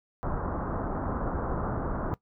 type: low-pass noise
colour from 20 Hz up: pink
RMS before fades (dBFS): -31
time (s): 0.23-2.14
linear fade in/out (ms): 0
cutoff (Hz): 1400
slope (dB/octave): 48
effects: noise-tail reverb RT60 0.1 s tail -19 dB re dry